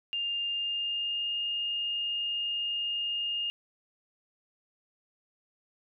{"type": "tone with pitch glide", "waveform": "sine", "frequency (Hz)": [2806, 2832], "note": ["F7", "F7"], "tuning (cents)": [8, 23], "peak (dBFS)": -29, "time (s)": [0.13, 3.5], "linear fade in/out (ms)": 0, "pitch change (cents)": 15, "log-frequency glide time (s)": [0.49, 1.32], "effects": []}